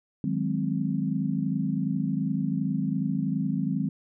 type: chord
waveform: sine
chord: Ab dominant seventh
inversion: second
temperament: equal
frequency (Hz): 155.56 / 185 / 207.7 / 261.6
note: Eb3 / Gb3 / Ab3 / C4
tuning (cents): 0 / 0 / 0 / 0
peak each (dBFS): -30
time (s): 0.24-3.89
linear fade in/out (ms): 2
effects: none